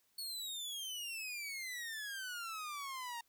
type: exponential sweep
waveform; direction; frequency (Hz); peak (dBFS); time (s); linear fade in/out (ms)
sawtooth; down; 4427 to 921; -38; 0.18-3.21; 5
effects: white hiss -75 dBFS RMS until 3.28 s